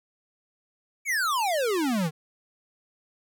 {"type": "exponential sweep", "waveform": "square", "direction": "down", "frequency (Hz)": [2329, 146.83], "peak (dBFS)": -24, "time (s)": [1.05, 2.11], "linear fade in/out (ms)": 50, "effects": []}